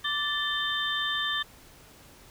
sine tone cluster, 1167 / 1758 / 3111 / 3589 Hz, D6 / A6 / G7 / A7, -11 / -2 / -14 / +34 cents, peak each -34 / -31 / -33 / -31 dBFS, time 0.04-1.43 s, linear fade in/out 10 ms, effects pink hiss -53 dBFS RMS until 2.3 s

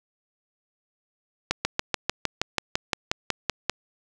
slowing click train, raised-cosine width 0.2 ms, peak -5 dBFS, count 14, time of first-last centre 1.51-3.696 s, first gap 140 ms, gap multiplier 1.03, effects none

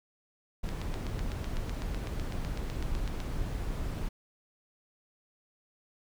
brown noise, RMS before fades -34 dBFS, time 0.63-4.09 s, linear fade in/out 10 ms
click train, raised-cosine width 0.2 ms, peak -24 dBFS, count 21, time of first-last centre 0.69-3.203 s, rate 7.96 Hz
effects none

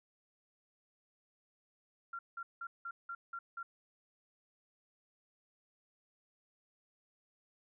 sine tone bursts, 1379 Hz, F6, 22 cents flat, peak -40 dBFS, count 7, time 2.13-3.63 s, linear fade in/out 5 ms, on 60 ms, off 180 ms, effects none

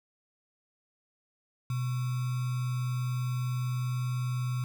sine tone with sample-and-hold, 125.3 Hz, B2, 25 cents sharp, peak -28 dBFS, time 1.7-4.64 s, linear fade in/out 2 ms, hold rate 1225 Hz, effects none

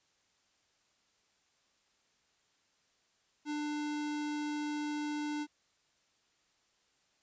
square tone, 297.6 Hz, D4, 23 cents sharp, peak -35 dBFS, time 3.45-5.47 s, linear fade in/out 50 ms, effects white hiss -73 dBFS RMS until 7.22 s + resampled to 16000 Hz

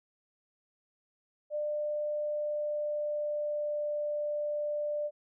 sine tone with pitch glide, 597 to 592.9 Hz, D5 to D5, +28 to +16 cents, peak -30 dBFS, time 1.5-5.11 s, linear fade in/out 50 ms, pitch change -12 cents, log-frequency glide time 2.1-3.94 s, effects none

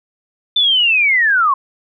sine linear sweep, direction down, 3564 to 1046.5 Hz, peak -10 dBFS, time 0.56-1.54 s, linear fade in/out 5 ms, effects none

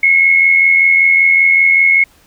sine tone with amplitude modulation, 2177 Hz, C#7, 32 cents flat, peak -4 dBFS, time 0.03-2.04 s, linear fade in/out 5 ms, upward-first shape sine, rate 85.2 Hz, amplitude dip 50%, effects pink hiss -49 dBFS RMS until 2.26 s

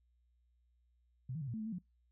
sine tone with pitch steps, 127.9 / 160.5 / 137.9 / 117.9 / 220.6 / 216.1 / 224.2 / 179.4 Hz, C3 / E3 / C#3 / A#2 / A3 / A3 / A3 / F3, -39 / -46 / -9 / +20 / +5 / -31 / +33 / +47 cents, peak -38 dBFS, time 1.29-1.786 s, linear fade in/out 5 ms, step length 62 ms, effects noise-tail reverb RT60 0.2 s tail -26 dB re dry + added 60 Hz sine -70 dBFS peak until 2.11 s

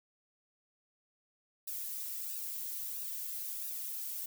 violet noise with flanger, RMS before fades -40 dBFS, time 1.67-4.26 s, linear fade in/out 5 ms, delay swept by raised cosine 0.92 to 2.72 ms, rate 1.5 Hz, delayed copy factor -0.85, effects none

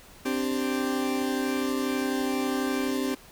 40% pulse chord, C suspended second, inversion none, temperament equal, 261.6 / 293.7 / 392 Hz, C4 / D4 / G4, 0 / 0 / 0 cents, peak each -27 / -31 / -31 dBFS, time 0.25-3.15 s, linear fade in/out 10 ms, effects pink hiss -51 dBFS RMS until 3.31 s

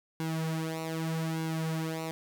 sawtooth tone with flanger, 161.2 Hz, E3, 38 cents flat, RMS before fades -33 dBFS, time 0.2-2.11 s, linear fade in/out 0 ms, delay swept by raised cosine 1.6 to 5.6 ms, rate 0.82 Hz, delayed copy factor -0.75, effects none

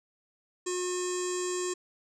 square tone with low-pass filter, 361 Hz, F#4, 43 cents flat, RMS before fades -32 dBFS, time 0.66-1.74 s, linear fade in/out 10 ms, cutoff 7500 Hz, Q 8.2, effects none

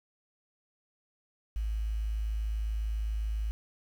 sine tone with quantisation, 53.7 Hz, A1, 41 cents flat, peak -29 dBFS, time 1.56-3.51 s, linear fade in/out 0 ms, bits 9, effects none

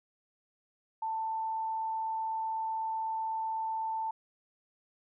sine tone, 888 Hz, A5, 16 cents sharp, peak -31 dBFS, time 1.02-4.11 s, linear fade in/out 5 ms, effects none

